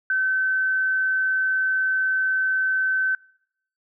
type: tone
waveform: sine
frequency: 1532 Hz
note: G6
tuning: 40 cents flat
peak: -19 dBFS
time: 0.1-3.15 s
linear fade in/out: 2 ms
effects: noise-tail reverb RT60 0.7 s tail -25 dB re dry